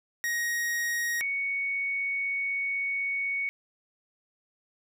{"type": "tone pair in turn", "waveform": ["45% pulse", "sine"], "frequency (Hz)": [1882, 2226], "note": ["A#6", "C#7"], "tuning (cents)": [16, 7], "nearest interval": "minor third", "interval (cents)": 291, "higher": "second", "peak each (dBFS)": -27, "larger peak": "neither", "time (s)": [[0.24, 1.21], [1.21, 3.49]], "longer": "second", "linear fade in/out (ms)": 0, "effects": []}